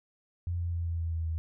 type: tone with pitch steps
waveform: sine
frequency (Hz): 87 / 85.95 / 84.91 / 83.89 / 82.88 / 81.88 / 80.89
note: F2 / F2 / F2 / E2 / E2 / E2 / E2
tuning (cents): -6 / -27 / -48 / +31 / +10 / -11 / -32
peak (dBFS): -29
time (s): 0.47-1.38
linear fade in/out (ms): 0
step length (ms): 130
effects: none